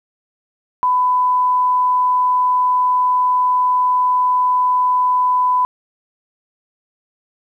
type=tone; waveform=sine; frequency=1000 Hz; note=B5; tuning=21 cents sharp; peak=-12 dBFS; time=0.83-5.65 s; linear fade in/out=0 ms; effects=9-bit